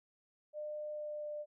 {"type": "tone with pitch glide", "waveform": "sine", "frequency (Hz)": [602, 596.5], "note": ["D5", "D5"], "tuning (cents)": [43, 27], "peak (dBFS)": -39, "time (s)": [0.53, 1.46], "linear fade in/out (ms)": 50, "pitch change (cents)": -16, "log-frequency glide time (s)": [0.9, 1.33], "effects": []}